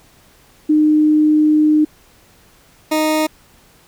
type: tone pair in turn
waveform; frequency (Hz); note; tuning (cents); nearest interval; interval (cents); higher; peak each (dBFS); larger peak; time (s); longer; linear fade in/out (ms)
sine / 20% pulse; 305.1 / 310.3; D#4 / D#4; -34 / -5; unison; 29; second; -9; neither; 0.69-1.85 / 2.91-3.27; first; 10
effects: pink hiss -50 dBFS RMS until 3.87 s